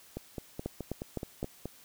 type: two click trains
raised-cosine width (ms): 2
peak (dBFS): -23 / -20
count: 8 / 4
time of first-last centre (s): 0.17-1.656 / 0.66-1.429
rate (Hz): 4.71 / 3.9
effects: white hiss -57 dBFS RMS until 1.84 s